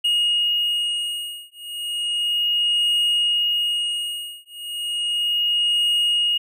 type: beating tone pair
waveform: triangle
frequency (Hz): 2869 / 2869.34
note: F7 / F7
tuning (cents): +46 / +46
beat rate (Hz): 0.34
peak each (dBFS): -21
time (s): 0.04-6.38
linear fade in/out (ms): 10
effects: none